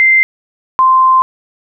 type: tone pair in turn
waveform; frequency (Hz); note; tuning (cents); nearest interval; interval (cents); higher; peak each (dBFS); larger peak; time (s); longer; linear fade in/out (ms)
sine; 2084 / 1042; C7 / C6; -7 / -7; octave; 1200; first; -5; neither; 0-0.23 / 0.79-1.22; second; 0
effects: none